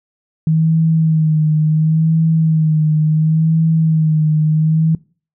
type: tone with vibrato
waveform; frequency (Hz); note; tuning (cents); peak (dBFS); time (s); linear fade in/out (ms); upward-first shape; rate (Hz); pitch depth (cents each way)
sine; 157.9; D#3; +26; -10; 0.47-4.95; 2; sine; 0.71; 42
effects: noise-tail reverb RT60 0.4 s tail -23 dB re dry